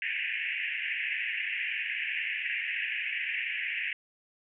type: band-pass noise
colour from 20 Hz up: white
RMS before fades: -33 dBFS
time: 0.02-3.93 s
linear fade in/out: 2 ms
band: 1700 to 2800 Hz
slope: 96 dB/octave
effects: none